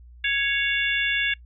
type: harmonic tone with a mistuned harmonic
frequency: 554.4 Hz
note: C#5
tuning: in tune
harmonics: 3 / 4 / 5 / 6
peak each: -25 / -26 / -26 / -29 dBFS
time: 0.24-1.34 s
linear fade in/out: 5 ms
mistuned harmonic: 6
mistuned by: +73 cents
effects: noise-tail reverb RT60 0.1 s tail -23 dB re dry + added 60 Hz sine -44 dBFS peak until 1.45 s